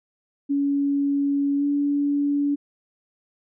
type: tone with pitch glide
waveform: sine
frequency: 281.9 to 286.3 Hz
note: C#4 to D4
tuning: +29 to -44 cents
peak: -19 dBFS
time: 0.49-2.56 s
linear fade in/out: 20 ms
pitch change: +27 cents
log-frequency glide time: 1.57-1.64 s
effects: none